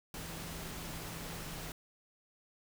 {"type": "tone in noise", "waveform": "sine", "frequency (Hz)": 164.81, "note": "E3", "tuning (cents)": 0, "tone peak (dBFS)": -48, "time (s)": [0.14, 1.72], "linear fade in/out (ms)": 2, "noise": "pink", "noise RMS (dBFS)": -44, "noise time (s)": [0.14, 1.72], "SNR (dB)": -7, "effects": []}